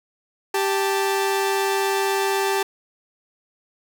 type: tone pair together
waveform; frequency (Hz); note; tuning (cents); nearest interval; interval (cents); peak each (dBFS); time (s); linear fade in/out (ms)
sawtooth; 392 / 880; G4 / A5; 0 / 0; octave + major second; 1400; -17 / -21; 0.54-2.63; 5
effects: none